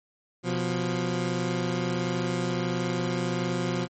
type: tone pair together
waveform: 20% pulse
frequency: 125.1 / 176.92 Hz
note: B2 / F3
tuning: +23 / +23 cents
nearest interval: tritone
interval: 600 cents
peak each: -25 / -23 dBFS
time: 0.43-3.88 s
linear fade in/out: 50 ms
effects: MP3 32 kbps